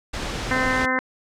pink noise, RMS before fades -28 dBFS, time 0.13-0.86 s, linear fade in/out 10 ms
harmonic tone, 257.7 Hz, C4, 26 cents flat, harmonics 1 / 2 / 3 / 4 / 5 / 6 / 7 / 8, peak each -27 / -28 / -32 / -27 / -32 / -27 / -26 / -28 dBFS, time 0.51-0.99 s, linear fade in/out 0 ms
effects low-pass 6000 Hz 12 dB/octave

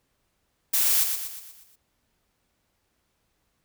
blue noise with echo, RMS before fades -22 dBFS, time 0.73-1.04 s, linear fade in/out 10 ms, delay 120 ms, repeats 6, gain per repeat -6 dB, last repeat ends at 1.76 s, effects pink hiss -73 dBFS RMS until 3.64 s

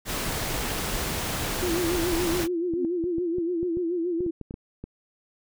pink noise, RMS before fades -29 dBFS, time 0.05-2.48 s, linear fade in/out 50 ms
sine tone with vibrato, 344.7 Hz, F4, 23 cents flat, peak -24 dBFS, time 1.62-4.31 s, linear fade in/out 10 ms, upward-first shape sine, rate 7 Hz, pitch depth 90 cents each way
sine tone with exponential growth, 263.5 Hz, C4, 12 cents sharp, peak -23 dBFS, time 2.68-2.85 s, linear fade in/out 1 ms, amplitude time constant 36 ms
clicks, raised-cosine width 3 ms, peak -23 dBFS, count 12, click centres 2.737 / 3.04 / 3.183 / 3.384 / 3.63 / 3.771 / 4.206 / 4.264 / 4.413 / 4.509 / 4.541 / 4.84 s
effects none

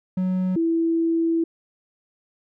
triangle / sine tone pair in turn, 185 / 330.4 Hz, F#3 / E4, 0 / +4 cents, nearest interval minor seventh, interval 1004 cents, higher second, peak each -18 dBFS, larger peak neither, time 0.17-0.56 / 0.56-1.44 s, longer second, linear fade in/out 5 ms, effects none

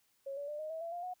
sine tone with pitch steps, 549 / 571.7 / 595.2 / 619.8 / 645.4 / 672 / 699.7 / 728.6 Hz, C#5 / D5 / D5 / D#5 / E5 / E5 / F5 / F#5, -17 / -47 / +23 / -7 / -37 / +33 / +3 / -27 cents, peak -38 dBFS, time 0.26-1.14 s, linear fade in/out 10 ms, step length 110 ms, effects white hiss -74 dBFS RMS until 1.2 s

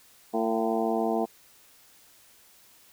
harmonic tone with a mistuned harmonic, 113 Hz, A2, 47 cents sharp, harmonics 2 / 3 / 4 / 5 / 6 / 7 / 8 / 9, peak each -30 / -31 / -30 / -42 / -30 / -32 / -38 / -42 dBFS, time 0.33-1.26 s, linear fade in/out 20 ms, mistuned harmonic 7, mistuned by -46 cents, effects white hiss -57 dBFS RMS until 2.92 s

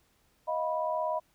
sine tone cluster, 629 / 706 / 982 Hz, D#5 / F5 / B5, +19 / +19 / -10 cents, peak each -31 / -36 / -32 dBFS, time 0.47-1.2 s, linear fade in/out 20 ms, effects pink hiss -69 dBFS RMS until 1.34 s

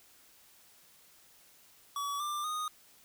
square tone with pitch steps, 1138 / 1187 / 1238 Hz, C#6 / D6 / D#6, +45 / +18 / -9 cents, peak -34 dBFS, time 1.96-2.68 s, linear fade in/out 2 ms, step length 240 ms, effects white hiss -61 dBFS RMS until 3.04 s

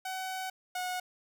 sawtooth tone pair in turn, 753 / 730.3 Hz, F#5 / F#5, +30 / -23 cents, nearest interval minor second, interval 53 cents, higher first, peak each -31 / -29 dBFS, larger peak second, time 0.05-0.5 / 0.75-1 s, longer first, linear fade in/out 5 ms, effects none

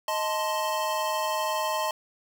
square chord, A diminished, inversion second, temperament equal with one note detuned, 625.5 / 880 / 1046.5 Hz, Eb5 / A5 / C6, +9 / 0 / 0 cents, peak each -31 dBFS, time 0.08-1.91 s, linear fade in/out 2 ms, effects none

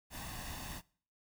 pink noise with comb filter, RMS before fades -44 dBFS, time 0.1-0.82 s, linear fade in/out 50 ms, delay 1.1 ms, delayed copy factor +0.6, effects noise-tail reverb RT60 0.5 s tail -23 dB re dry

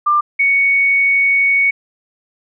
sine tone pair in turn, 1191 / 2227 Hz, D6 / C#7, +24 / +7 cents, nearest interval major seventh, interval 1083 cents, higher second, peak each -10 dBFS, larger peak neither, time 0.06-0.21 / 0.39-1.71 s, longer second, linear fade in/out 10 ms, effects none

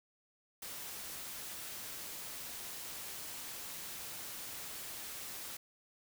white noise, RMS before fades -45 dBFS, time 0.62-5.57 s, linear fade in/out 5 ms, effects none

